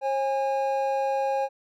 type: tone pair together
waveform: triangle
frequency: 540 / 819.9 Hz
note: C#5 / G#5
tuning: -45 / -22 cents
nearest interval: perfect fifth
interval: 723 cents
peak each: -24 dBFS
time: 0.01-1.49 s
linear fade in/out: 50 ms
effects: none

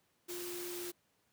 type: tone in noise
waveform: sine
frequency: 352.3 Hz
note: F4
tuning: 15 cents sharp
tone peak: -42 dBFS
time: 0.28-0.92 s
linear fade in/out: 20 ms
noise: white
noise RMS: -45 dBFS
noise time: 0.28-0.92 s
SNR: 0 dB
effects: pink hiss -75 dBFS RMS until 1.32 s + high-pass 100 Hz 12 dB/octave

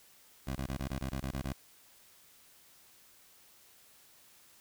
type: tone bursts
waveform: 15% pulse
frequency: 66.9 Hz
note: C2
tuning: 39 cents sharp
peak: -28 dBFS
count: 10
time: 0.47-1.529 s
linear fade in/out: 5 ms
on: 87 ms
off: 21 ms
effects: white hiss -61 dBFS RMS until 4.6 s

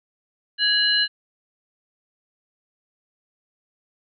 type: tone cluster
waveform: sine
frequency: 1663 / 2923 / 4090 Hz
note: G#6 / F#7 / C8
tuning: +2 / -22 / -40 cents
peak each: -22 / -22 / -20 dBFS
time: 0.58-1.08 s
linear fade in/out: 50 ms
effects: none

